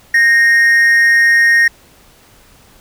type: tone with amplitude modulation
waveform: triangle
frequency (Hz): 1858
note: A#6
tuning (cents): -6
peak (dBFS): -3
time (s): 0.14-1.68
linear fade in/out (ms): 5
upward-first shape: sine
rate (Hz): 248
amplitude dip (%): 45
effects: pink hiss -46 dBFS RMS until 2.8 s